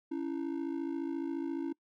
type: ring-modulated tone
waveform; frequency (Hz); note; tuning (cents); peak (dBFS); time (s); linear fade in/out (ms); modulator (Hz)
triangle; 305.3; D#4; -33; -28; 0.11-1.73; 10; 27.2
effects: noise-tail reverb RT60 0.1 s tail -24 dB re dry